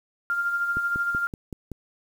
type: tone with tremolo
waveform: sine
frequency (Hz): 1396.9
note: F6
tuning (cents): 0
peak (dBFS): -21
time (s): 0.3-1.27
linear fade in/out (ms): 0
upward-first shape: sine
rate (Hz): 13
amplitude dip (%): 45
type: click train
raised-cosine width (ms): 3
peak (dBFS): -21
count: 6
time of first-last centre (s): 0.77-1.717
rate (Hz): 5.28
effects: 8-bit